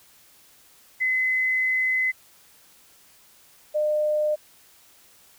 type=tone pair in turn; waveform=sine; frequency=2034 / 604.7 Hz; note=C7 / D#5; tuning=-50 / -50 cents; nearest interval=octave + major sixth; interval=2100 cents; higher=first; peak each=-20 dBFS; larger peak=neither; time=1-2.12 / 3.74-4.36 s; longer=first; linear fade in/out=20 ms; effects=white hiss -55 dBFS RMS until 5.38 s